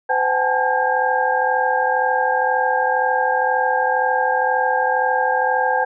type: tone cluster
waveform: sine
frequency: 510 / 761 / 834 / 876 / 1609 Hz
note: C5 / F#5 / G#5 / A5 / G6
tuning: -44 / +48 / +7 / -8 / +45 cents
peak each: -22 dBFS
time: 0.09-5.85 s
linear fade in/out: 10 ms
effects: none